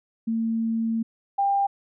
sine tone pair in turn, 226.2 / 796.1 Hz, A3 / G5, +48 / +27 cents, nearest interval octave + minor seventh, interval 2179 cents, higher second, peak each -22 / -19 dBFS, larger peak second, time 0.27-1.03 / 1.38-1.67 s, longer first, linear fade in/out 10 ms, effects none

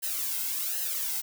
blue noise with flanger, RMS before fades -31 dBFS, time 0.02-1.22 s, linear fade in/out 20 ms, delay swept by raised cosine 0.86 to 1.73 ms, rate 1.3 Hz, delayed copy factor -0.8, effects none

